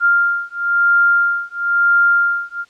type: beating tone pair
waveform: sine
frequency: 1396.9 / 1397.9 Hz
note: F6 / F6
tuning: 0 / +1 cents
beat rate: 1 Hz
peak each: -15 dBFS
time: 0-2.65 s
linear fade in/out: 50 ms
effects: white hiss -53 dBFS RMS until 2.69 s + low-pass 5000 Hz 12 dB/octave